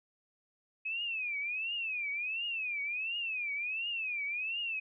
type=tone with vibrato; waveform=sine; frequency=2535 Hz; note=D#7; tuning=32 cents sharp; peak=-33 dBFS; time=0.85-4.8 s; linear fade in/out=10 ms; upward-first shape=triangle; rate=1.4 Hz; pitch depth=220 cents each way; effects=none